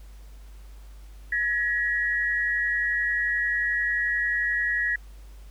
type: tone pair together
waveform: sine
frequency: 1678.7 / 1910 Hz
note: G#6 / A#6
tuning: +18 / +42 cents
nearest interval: major second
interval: 224 cents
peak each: -27 / -24 dBFS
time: 1.32-4.96 s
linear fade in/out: 5 ms
effects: added 50 Hz sine -42 dBFS peak until 5.5 s + pink hiss -58 dBFS RMS until 5.5 s